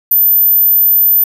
sine tone, 13930 Hz, A9, 19 cents flat, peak -5 dBFS, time 0.11-1.24 s, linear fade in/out 5 ms, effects tanh soft clip ceiling -2 dBFS

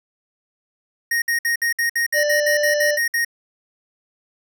square tone bursts, 1864.7 Hz, A#6, in tune, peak -18 dBFS, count 13, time 1.11-3.248 s, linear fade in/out 5 ms, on 110 ms, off 59 ms
harmonic tone, 591 Hz, D5, 11 cents sharp, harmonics 1 / 3 / 5 / 7 / 9 / 10, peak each -18 / -27 / -37 / -37 / -32 / -34 dBFS, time 2.13-2.99 s, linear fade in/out 50 ms
effects none

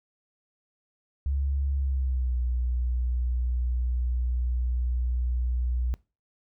sine tone with pitch glide, 69.1 to 61.21 Hz, C#2 to B1, -5 to -15 cents, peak -24 dBFS, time 1.26-5.94 s, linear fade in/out 0 ms, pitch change -210 cents, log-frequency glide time 1.74-2.37 s, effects noise-tail reverb RT60 0.3 s tail -22 dB re dry

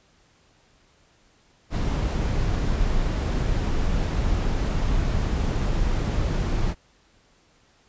brown noise, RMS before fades -23 dBFS, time 1.7-6.75 s, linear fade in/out 50 ms, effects pink hiss -60 dBFS RMS until 7.88 s + resampled to 16000 Hz

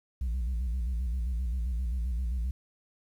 sine tone with vibrato, 60.4 Hz, B1, 38 cents flat, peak -25 dBFS, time 0.21-2.51 s, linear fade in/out 5 ms, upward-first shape square, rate 7.6 Hz, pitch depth 110 cents each way, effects tanh soft clip ceiling -27 dBFS + 10-bit

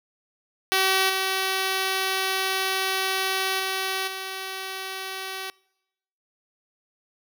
5% pulse tone with level steps, 381.3 Hz, G4, 48 cents flat, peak -8 / -12 / -14 / -20 dBFS, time 0.72-5.5 s, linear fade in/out 0 ms, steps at 1.09 / 3.59 / 4.07 s, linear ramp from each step 10 ms, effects noise-tail reverb RT60 0.9 s tail -26 dB re dry

